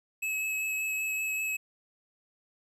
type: tone with vibrato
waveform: square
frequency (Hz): 2580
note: E7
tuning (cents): -38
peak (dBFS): -30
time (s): 0.22-1.57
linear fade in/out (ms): 10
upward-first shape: triangle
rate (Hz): 5.2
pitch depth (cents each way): 13
effects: 11-bit